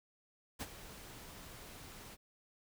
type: noise with ADSR envelope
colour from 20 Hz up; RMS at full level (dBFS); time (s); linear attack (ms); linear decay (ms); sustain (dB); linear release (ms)
pink; -40; 0.59-2.17; 23; 44; -12; 37
effects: none